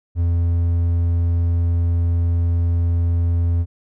triangle tone, 85.3 Hz, F2, 40 cents flat, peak -13 dBFS, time 0.15-3.66 s, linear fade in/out 50 ms, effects none

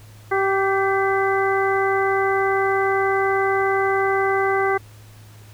harmonic tone with a mistuned harmonic, 388.6 Hz, G4, 15 cents flat, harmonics 1 / 2 / 3 / 4 / 5, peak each -20 / -23 / -25 / -26 / -27 dBFS, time 0.31-4.78 s, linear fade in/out 10 ms, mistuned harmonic 5, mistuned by +58 cents, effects added 106 Hz sine -42 dBFS peak until 5.53 s + pink hiss -50 dBFS RMS until 5.53 s

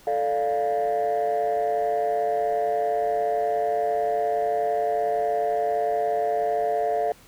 sine chord, D minor, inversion second, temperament equal, 440 / 587.3 / 698.5 Hz, A4 / D5 / F5, 0 / 0 / 0 cents, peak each -25 / -26 / -22 dBFS, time 0.07-7.12 s, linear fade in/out 2 ms, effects tanh soft clip ceiling -17 dBFS + pink hiss -52 dBFS RMS until 7.27 s

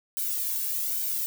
violet noise with flanger, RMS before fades -29 dBFS, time 0.17-1.26 s, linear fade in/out 0 ms, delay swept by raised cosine 1.3 to 1.83 ms, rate 1.2 Hz, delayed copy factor +0.95, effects none

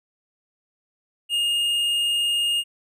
sine tone with tanh clipping, 2839 Hz, F7, 28 cents sharp, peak -21 dBFS, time 1.29-2.64 s, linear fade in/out 50 ms, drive 8 dB, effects none

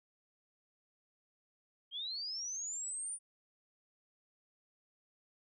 sine linear sweep, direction up, 3136 to 9400 Hz, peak -38 dBFS, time 1.91-3.19 s, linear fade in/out 50 ms, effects none

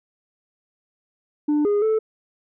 sine tone with pitch steps, 297.1 / 411.4 / 438 Hz, D4 / G#4 / A4, +20 / -16 / -8 cents, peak -14 dBFS, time 1.48-1.99 s, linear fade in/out 10 ms, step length 170 ms, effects tanh soft clip ceiling -16 dBFS

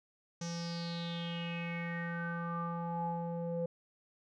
square tone with low-pass filter sweep, 169.9 Hz, F3, 47 cents flat, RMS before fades -38 dBFS, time 0.41-3.66 s, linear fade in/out 5 ms, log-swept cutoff 6100 to 540 Hz, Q 7.2, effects none

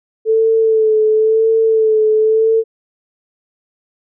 sine tone with vibrato, 440 Hz, A4, in tune, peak -9 dBFS, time 0.25-2.64 s, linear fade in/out 50 ms, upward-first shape sine, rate 0.96 Hz, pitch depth 31 cents each way, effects none

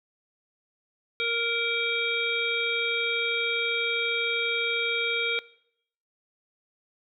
harmonic tone, 466.2 Hz, A#4, in tune, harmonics 1 / 3 / 5 / 7 / 8, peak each -32 / -34 / -28 / -34 / -33 dBFS, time 1.2-5.39 s, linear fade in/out 0 ms, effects noise-tail reverb RT60 0.7 s tail -20 dB re dry

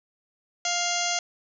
harmonic tone with a mistuned harmonic, 700 Hz, F5, 4 cents sharp, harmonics 1 / 2 / 3 / 4 / 5 / 6 / 7 / 8 / 9 / 10, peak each -30 / -35 / -33 / -34 / -34 / -35 / -35 / -36 / -31 / -36 dBFS, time 0.65-1.19 s, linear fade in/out 2 ms, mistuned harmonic 5, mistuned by -86 cents, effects none

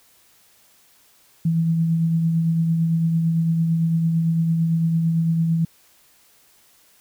sine tone with tremolo, 164.5 Hz, E3, 3 cents flat, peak -15 dBFS, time 1.45-5.65 s, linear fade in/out 5 ms, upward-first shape triangle, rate 8.9 Hz, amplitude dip 35%, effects white hiss -56 dBFS RMS until 7 s

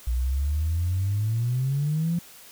sine exponential sweep, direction up, 58.6 to 174.61 Hz, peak -21 dBFS, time 0.07-2.19 s, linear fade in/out 5 ms, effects tanh soft clip ceiling -17 dBFS + white hiss -48 dBFS RMS until 2.51 s

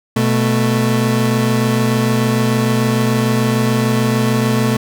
30% pulse tone pair together, 123.47 / 220.2 Hz, B2 / A3, 0 / +2 cents, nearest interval minor seventh, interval 1002 cents, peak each -13 dBFS, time 0.16-4.77 s, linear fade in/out 5 ms, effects none

